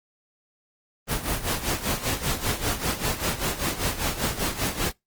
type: noise with tremolo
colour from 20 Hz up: pink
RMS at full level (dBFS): -24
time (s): 1.07-4.93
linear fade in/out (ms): 50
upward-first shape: sine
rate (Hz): 5.1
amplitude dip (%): 75
effects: noise-tail reverb RT60 0.2 s tail -26 dB re dry + Opus 24 kbps

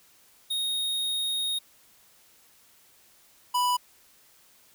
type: tone pair in turn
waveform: square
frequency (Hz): 3729 / 987.7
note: A#7 / B5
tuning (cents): 0 / 0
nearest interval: octave + major seventh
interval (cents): 2300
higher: first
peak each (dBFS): -27 / -23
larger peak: second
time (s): 0.5-1.59 / 3.54-3.77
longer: first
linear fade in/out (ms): 10
effects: white hiss -59 dBFS RMS until 4.74 s

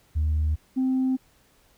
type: tone pair in turn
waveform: sine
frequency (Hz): 76.9 / 260.3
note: D#2 / C4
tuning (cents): -20 / -9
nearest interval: octave + major sixth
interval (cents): 2111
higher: second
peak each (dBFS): -19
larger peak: neither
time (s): 0.15-0.56 / 0.76-1.17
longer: neither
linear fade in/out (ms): 20
effects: tanh soft clip ceiling -18 dBFS + pink hiss -61 dBFS RMS until 1.77 s

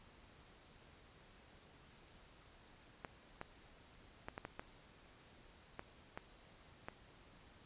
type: clicks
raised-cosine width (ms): 0.5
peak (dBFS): -29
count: 9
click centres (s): 3.048 / 3.414 / 4.285 / 4.379 / 4.451 / 4.595 / 5.794 / 6.175 / 6.885
effects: pink hiss -63 dBFS RMS until 7.65 s + resampled to 8000 Hz

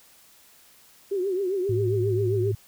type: tone with vibrato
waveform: sine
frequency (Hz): 380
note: F#4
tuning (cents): +46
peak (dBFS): -23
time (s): 1.11-2.52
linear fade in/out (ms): 10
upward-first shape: triangle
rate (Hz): 7.5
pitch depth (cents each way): 130
type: tone with pitch glide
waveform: sine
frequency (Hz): 107.9 to 107.22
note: A2 to A2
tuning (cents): -33 to -44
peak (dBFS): -24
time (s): 1.69-2.55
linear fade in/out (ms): 5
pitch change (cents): -11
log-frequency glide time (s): 1.99-2.06
effects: white hiss -55 dBFS RMS until 2.67 s

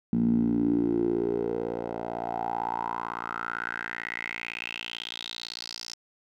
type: tone with band-pass filter sweep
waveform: 10% pulse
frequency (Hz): 57.9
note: A#1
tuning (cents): -11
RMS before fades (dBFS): -30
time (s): 0.13-5.94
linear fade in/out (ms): 0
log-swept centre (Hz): 210 to 5400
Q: 6.1
effects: none

